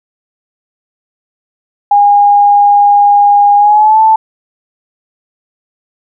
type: tone with pitch glide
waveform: sine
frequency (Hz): 816 to 879.6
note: G#5 to A5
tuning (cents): -31 to -1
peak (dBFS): -3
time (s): 1.91-4.16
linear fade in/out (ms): 5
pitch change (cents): +130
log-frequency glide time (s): 3.57-4.01
effects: none